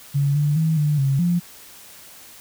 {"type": "tone with pitch steps", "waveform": "sine", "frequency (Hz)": [141.2, 147.1, 159.8, 148.8, 136.5, 174.1], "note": ["C#3", "D3", "D#3", "D3", "C#3", "F3"], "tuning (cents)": [32, 3, 47, 23, -26, -5], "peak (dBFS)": -16, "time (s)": [0.14, 1.4], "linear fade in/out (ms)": 20, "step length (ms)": 210, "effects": ["white hiss -44 dBFS RMS until 2.4 s"]}